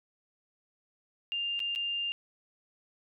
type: tone with dropouts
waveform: sine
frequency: 2800 Hz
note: F7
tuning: 4 cents sharp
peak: -30 dBFS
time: 1.32-2.12 s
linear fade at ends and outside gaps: 0 ms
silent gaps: 1.593-1.602 / 1.751-1.759 s
effects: none